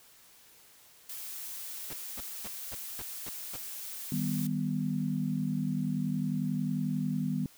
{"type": "noise", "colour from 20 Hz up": "blue", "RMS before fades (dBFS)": -41, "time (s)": [1.09, 4.47], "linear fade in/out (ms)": 5}
{"type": "noise bursts", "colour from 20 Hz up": "pink", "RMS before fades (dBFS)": -43, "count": 7, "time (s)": [1.9, 3.564], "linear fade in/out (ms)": 2, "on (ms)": 32, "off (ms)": 240}
{"type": "chord", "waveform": "sine", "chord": "Eb augmented", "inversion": "none", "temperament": "equal", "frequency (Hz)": [155.56, 196, 246.9], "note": ["Eb3", "G3", "B3"], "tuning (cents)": [0, 0, 0], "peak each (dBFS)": -33, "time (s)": [4.12, 7.46], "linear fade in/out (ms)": 2}
{"effects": ["white hiss -58 dBFS RMS until 7.57 s"]}